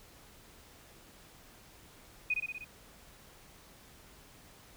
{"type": "tone with echo", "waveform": "sine", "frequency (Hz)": 2489, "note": "D#7", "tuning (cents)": 0, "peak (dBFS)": -27, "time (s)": [2.3, 2.34], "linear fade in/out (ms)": 5, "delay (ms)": 61, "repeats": 5, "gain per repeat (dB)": -3, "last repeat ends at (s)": 2.645, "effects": ["pink hiss -57 dBFS RMS until 4.76 s"]}